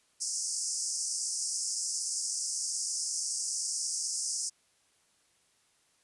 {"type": "band-pass noise", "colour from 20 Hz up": "pink", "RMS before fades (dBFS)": -34, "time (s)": [0.2, 4.5], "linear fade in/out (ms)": 20, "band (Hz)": [5000, 9700], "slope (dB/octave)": 96, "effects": ["white hiss -69 dBFS RMS until 6.03 s", "resampled to 24000 Hz"]}